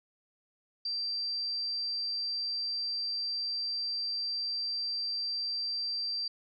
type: tone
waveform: sine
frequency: 4699 Hz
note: D8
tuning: in tune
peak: -31 dBFS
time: 0.85-6.28 s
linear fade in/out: 5 ms
effects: none